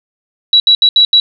sine tone bursts at uneven times, 3909 Hz, B7, 19 cents flat, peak -4 dBFS, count 5, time 0.53-0.6 / 0.67-0.75 / 0.82-0.89 / 0.96-1.05 / 1.13-1.2 s, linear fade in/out 2 ms, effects none

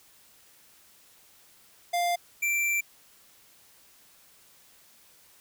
square tone pair in turn, 698.5 / 2349 Hz, F5 / D7, 0 / 0 cents, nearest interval octave + major sixth, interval 2100 cents, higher second, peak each -25 dBFS, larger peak neither, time 1.93-2.16 / 2.42-2.81 s, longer second, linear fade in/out 10 ms, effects white hiss -58 dBFS RMS until 5.4 s

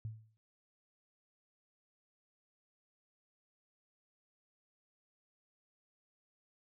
sine tone with exponential decay, 110 Hz, A2, in tune, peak -36 dBFS, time 0.05-0.37 s, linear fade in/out 0 ms, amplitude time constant 68 ms, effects none

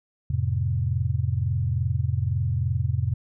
sine chord, F major, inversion none, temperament equal with one note detuned, 87.31 / 108.49 / 130.81 Hz, F2 / A2 / C3, 0 / -24 / 0 cents, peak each -26 dBFS, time 0.3-3.14 s, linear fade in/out 5 ms, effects none

